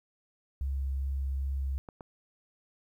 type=tone with vibrato; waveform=sine; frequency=67.8 Hz; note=C#2; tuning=38 cents flat; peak=-29 dBFS; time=0.61-1.78 s; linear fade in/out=0 ms; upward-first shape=sine; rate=2.5 Hz; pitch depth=10 cents each way
type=clicks; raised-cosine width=1 ms; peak=-29 dBFS; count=2; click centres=1.888 / 2.008 s
effects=11-bit